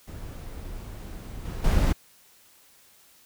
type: noise with level steps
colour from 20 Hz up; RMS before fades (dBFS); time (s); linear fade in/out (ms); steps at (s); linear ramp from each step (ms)
brown; -38 / -33 / -21; 0.07-1.93; 10; 1.45 / 1.64; 5
effects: white hiss -57 dBFS RMS until 3.25 s